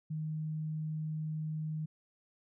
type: tone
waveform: sine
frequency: 155.6 Hz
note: D#3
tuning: in tune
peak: -34 dBFS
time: 0.1-1.86 s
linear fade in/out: 10 ms
effects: none